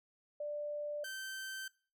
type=tone pair in turn; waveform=sine / sawtooth; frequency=590 / 1550.3 Hz; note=D5 / G6; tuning=+8 / -20 cents; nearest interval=octave + perfect fourth; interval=1672 cents; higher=second; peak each=-37 / -38 dBFS; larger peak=first; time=0.4-1.04 / 1.04-1.68 s; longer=neither; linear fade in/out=5 ms; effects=noise-tail reverb RT60 0.4 s tail -21 dB re dry

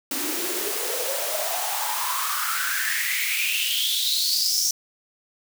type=noise with high-pass filter sweep; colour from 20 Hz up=white; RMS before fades=-25 dBFS; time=0.11-4.71 s; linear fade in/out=2 ms; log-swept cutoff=270 to 5800 Hz; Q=7.9; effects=none

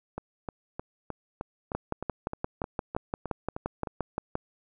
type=two click trains; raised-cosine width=1 ms; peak=-15 / -20 dBFS; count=16 / 13; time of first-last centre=1.75-4.354 / 0.18-3.872 s; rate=5.76 / 3.25 Hz; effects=none

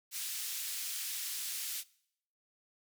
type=band-pass noise; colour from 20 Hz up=white; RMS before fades=-39 dBFS; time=0.11-1.84 s; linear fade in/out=50 ms; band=2500 to 16000 Hz; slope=12 dB/octave; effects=noise-tail reverb RT60 0.7 s tail -22 dB re dry

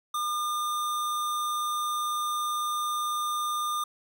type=tone; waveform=square; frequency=1207 Hz; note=D6; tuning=47 cents sharp; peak=-28 dBFS; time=0.14-3.84 s; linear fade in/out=5 ms; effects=none

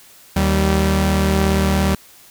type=tone pair together; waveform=sawtooth; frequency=77.24 / 193.8 Hz; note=D#2 / G3; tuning=-12 / -20 cents; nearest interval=octave + major third; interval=1592 cents; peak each=-13 dBFS; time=0.36-1.95 s; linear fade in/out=5 ms; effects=white hiss -46 dBFS RMS until 2.3 s

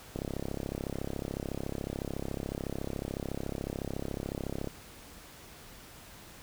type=click train; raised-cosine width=2 ms; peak=-21 dBFS; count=154; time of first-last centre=0.16-4.673 s; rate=33.9 Hz; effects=pink hiss -51 dBFS RMS until 6.42 s

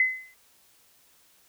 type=tone with exponential decay; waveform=sine; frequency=2037 Hz; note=C7; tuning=47 cents flat; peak=-16 dBFS; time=0-0.34 s; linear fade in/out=2 ms; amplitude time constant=73 ms; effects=white hiss -61 dBFS RMS until 1.48 s

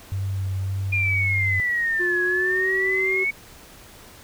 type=tone with vibrato; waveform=sine; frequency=96.3 Hz; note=G2; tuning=30 cents flat; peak=-23 dBFS; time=0.12-1.6 s; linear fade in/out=0 ms; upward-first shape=sine; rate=1.8 Hz; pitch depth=17 cents each way
type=exponential two-way sweep; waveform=sine; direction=down then up; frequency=2424 to 1661.2 to 2240 Hz; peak=-20 dBFS; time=0.92-3.31 s; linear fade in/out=10 ms; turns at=2.24 s
type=tone with pitch glide; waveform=triangle; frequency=356.8 to 380.2 Hz; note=F4 to F#4; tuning=+37 to +47 cents; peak=-23 dBFS; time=1.99-3.25 s; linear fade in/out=20 ms; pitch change=+110 cents; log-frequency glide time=2.15-2.67 s
effects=pink hiss -46 dBFS RMS until 4.23 s

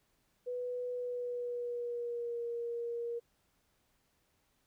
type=tone with pitch glide; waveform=sine; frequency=493.9 to 470.8 Hz; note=B4 to A#4; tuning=0 to +17 cents; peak=-35 dBFS; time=0.46-3.2 s; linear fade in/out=20 ms; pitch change=-83 cents; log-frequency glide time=0.92-2.43 s; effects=pink hiss -75 dBFS RMS until 4.66 s

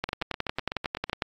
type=two click trains; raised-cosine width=0.3 ms; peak=-15 / -11 dBFS; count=9 / 14; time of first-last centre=0.09-1.096 / 0.04-1.222 s; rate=7.95 / 11 Hz; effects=AAC 48 kbps

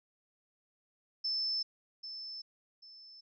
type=tone with echo; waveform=sine; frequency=5274 Hz; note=E8; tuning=in tune; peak=-31 dBFS; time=1.24-1.63 s; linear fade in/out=10 ms; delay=790 ms; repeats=2; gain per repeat=-10 dB; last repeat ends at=3.21 s; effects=none

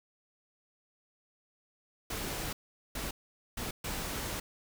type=noise bursts at uneven times; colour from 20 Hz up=pink; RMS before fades=-37 dBFS; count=4; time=2.1-2.53 / 2.95-3.11 / 3.57-3.71 / 3.84-4.4 s; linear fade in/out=5 ms; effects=none

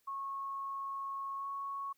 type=tone with pitch glide; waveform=sine; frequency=1096 to 1106.8 Hz; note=C#6 to C#6; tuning=-20 to -3 cents; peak=-37 dBFS; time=0.07-1.93 s; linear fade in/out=10 ms; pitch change=+17 cents; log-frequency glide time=1.36-1.47 s; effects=white hiss -75 dBFS RMS until 1.97 s

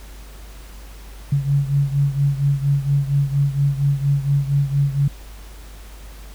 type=beating tone pair; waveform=sine; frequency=139.5 / 143.8 Hz; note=C#3 / D3; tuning=+11 / -36 cents; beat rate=4.3 Hz; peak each=-17 / -21 dBFS; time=1.32-5.08 s; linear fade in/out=5 ms; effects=added 50 Hz sine -36 dBFS peak until 6.34 s + pink hiss -45 dBFS RMS until 6.34 s

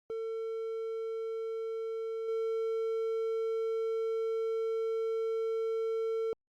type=tone with level steps; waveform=triangle; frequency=450 Hz; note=A4; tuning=39 cents sharp; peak=-32 / -28 dBFS; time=0.1-6.33 s; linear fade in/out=0 ms; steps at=2.28 s; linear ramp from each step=5 ms; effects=Opus 48 kbps

